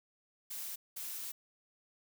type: noise bursts at uneven times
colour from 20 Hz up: blue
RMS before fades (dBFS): -42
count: 2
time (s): 0.5-0.76 / 0.96-1.32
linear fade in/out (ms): 10
effects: none